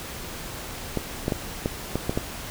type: clicks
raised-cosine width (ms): 2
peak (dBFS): -10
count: 7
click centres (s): 0.973 / 1.281 / 1.322 / 1.659 / 1.956 / 2.095 / 2.175
effects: pink hiss -36 dBFS RMS until 2.5 s